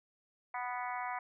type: harmonic tone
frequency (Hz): 246.9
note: B3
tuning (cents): 0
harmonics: 3 / 4 / 5 / 6 / 7 / 8 / 9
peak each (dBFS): -40 / -40 / -45 / -48 / -50 / -46 / -48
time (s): 0.54-1.19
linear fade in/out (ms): 5
effects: none